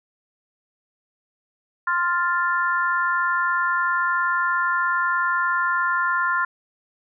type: chord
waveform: sine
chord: F major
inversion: second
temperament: equal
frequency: 1046.5 / 1396.9 / 1760 Hz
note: C6 / F6 / A6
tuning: 0 / 0 / 0 cents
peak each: -23 / -22 / -26 dBFS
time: 1.87-6.45 s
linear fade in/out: 5 ms
effects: none